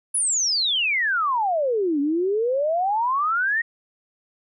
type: exponential two-way sweep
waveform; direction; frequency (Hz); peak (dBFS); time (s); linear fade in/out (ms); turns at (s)
sine; down then up; 10548 to 277.2 to 1898; -19; 0.14-3.62; 10; 2
effects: none